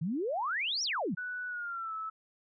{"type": "exponential two-way sweep", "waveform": "sine", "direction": "up then down", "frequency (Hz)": [146.83, 5920, 146.83], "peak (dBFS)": -30, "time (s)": [0.01, 1.15], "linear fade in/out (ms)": 10, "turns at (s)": 0.83}
{"type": "tone with pitch glide", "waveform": "sine", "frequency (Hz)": [1482, 1305.1], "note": ["F#6", "E6"], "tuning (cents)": [2, -18], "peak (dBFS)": -35, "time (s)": [1.17, 2.1], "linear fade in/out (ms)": 10, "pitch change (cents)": -220, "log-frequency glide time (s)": [1.48, 1.93]}
{"effects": []}